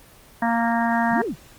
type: harmonic tone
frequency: 232.1 Hz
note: A#3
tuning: 7 cents flat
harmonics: 1 / 3 / 4 / 5 / 6 / 7 / 8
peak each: -22 / -24 / -24 / -32 / -34 / -28 / -29 dBFS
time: 0.42-1.22 s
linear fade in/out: 5 ms
type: linear two-way sweep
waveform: sine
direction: up then down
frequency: 91.4 to 488.7 to 91.4 Hz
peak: -24 dBFS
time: 1.1-1.36 s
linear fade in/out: 50 ms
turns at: 1.24 s
effects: pink hiss -49 dBFS RMS until 1.58 s + Opus 24 kbps